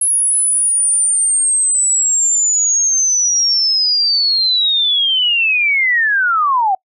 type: linear sweep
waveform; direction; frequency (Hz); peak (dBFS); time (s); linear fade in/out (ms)
sine; down; 10620 to 740; -11; 0.01-6.75; 5
effects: noise-tail reverb RT60 0.1 s tail -26 dB re dry